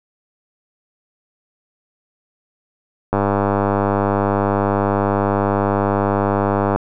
click train, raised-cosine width 1 ms, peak -3 dBFS, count 364, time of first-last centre 3.13-6.76 s, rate 100 Hz, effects none

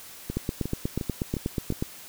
two click trains, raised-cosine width 3 ms, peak -13 / -17 dBFS, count 13 / 5, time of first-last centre 0.37-1.825 / 0.3-1.723 s, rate 8.25 / 2.81 Hz, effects white hiss -45 dBFS RMS until 2.08 s

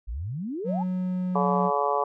sine exponential sweep, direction up, 48.47 to 950 Hz, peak -29 dBFS, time 0.07-0.84 s, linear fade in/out 20 ms
triangle tone with pitch glide, 183.6 to 181.7 Hz, F#3 to F#3, -13 to -31 cents, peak -23 dBFS, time 0.64-1.71 s, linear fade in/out 50 ms, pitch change -18 cents, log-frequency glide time 0.95-1.45 s
harmonic tone, 142.8 Hz, D3, 48 cents flat, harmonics 3 / 4 / 5 / 6 / 7 / 8, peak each -29 / -29 / -29 / -29 / -29 / -29 dBFS, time 1.35-2.04 s, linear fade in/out 5 ms
effects none

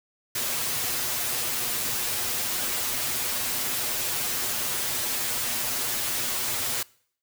white noise with comb filter, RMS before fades -28 dBFS, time 0.35-6.83 s, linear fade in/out 5 ms, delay 8.2 ms, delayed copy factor +0.85, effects noise-tail reverb RT60 0.6 s tail -24 dB re dry

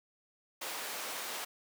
pink high-pass noise, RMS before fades -40 dBFS, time 0.61-1.45 s, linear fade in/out 10 ms, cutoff 600 Hz, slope 12 dB/octave, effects none

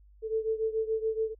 sine beating tone pair, 440 / 447 Hz, A4 / A4, 0 / +27 cents, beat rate 7 Hz, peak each -29 / -32 dBFS, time 0.22-1.35 s, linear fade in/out 50 ms, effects added 50 Hz sine -54 dBFS peak until 1.39 s

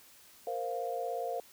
sine chord, Bb suspended second, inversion none, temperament equal, 466.2 / 523.3 / 698.5 Hz, Bb4 / C5 / F5, 0 / 0 / 0 cents, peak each -38 / -38 / -36 dBFS, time 0.47-1.4 s, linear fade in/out 2 ms, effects white hiss -58 dBFS RMS until 1.52 s

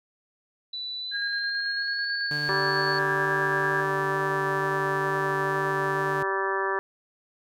sine tone with pitch glide, 3969 to 4455 Hz, B7 to C#8, +8 to +8 cents, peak -31 dBFS, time 0.73-2.99 s, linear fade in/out 5 ms, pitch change +200 cents, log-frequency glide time 0.99-2.11 s
sine tone with tremolo, 1626 Hz, G#6, 37 cents flat, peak -26 dBFS, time 1.11-3.85 s, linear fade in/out 50 ms, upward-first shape square, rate 9.1 Hz, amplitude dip 25%
sawtooth tone with vibrato, 147.3 Hz, D3, 6 cents sharp, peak -29 dBFS, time 2.31-6.23 s, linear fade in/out 2 ms, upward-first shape square, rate 2.2 Hz, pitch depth 8 cents each way
harmonic tone, 193.9 Hz, G3, 19 cents flat, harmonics 2 / 3 / 4 / 5 / 6 / 7 / 8 / 9, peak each -29 / -37 / -38 / -31 / -31 / -39 / -36 / -31 dBFS, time 2.49-6.79 s, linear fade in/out 0 ms
effects none

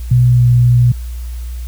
sine tone with pitch glide, 123.47 to 121.91 Hz, B2 to B2, 0 to -22 cents, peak -6 dBFS, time 0.11-0.92 s, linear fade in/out 5 ms, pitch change -22 cents, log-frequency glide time 0.3-0.43 s, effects added 60 Hz sine -21 dBFS peak until 1.67 s + white hiss -42 dBFS RMS until 1.67 s

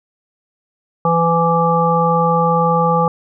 harmonic tone, 167.4 Hz, E3, 27 cents sharp, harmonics 1 / 3 / 5 / 7, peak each -17 / -17 / -17 / -17 dBFS, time 1.05-3.08 s, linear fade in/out 2 ms, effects none

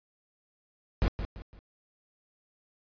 brown noise with echo, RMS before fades -24 dBFS, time 1.02-1.08 s, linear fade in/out 0 ms, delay 170 ms, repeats 3, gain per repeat -9 dB, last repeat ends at 1.59 s, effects resampled to 11025 Hz

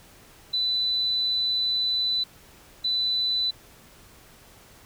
sine tone bursts at uneven times, 3992 Hz, B7, 18 cents sharp, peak -22 dBFS, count 2, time 0.53-2.24 / 2.84-3.51 s, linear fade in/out 10 ms, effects pink hiss -52 dBFS RMS until 4.85 s

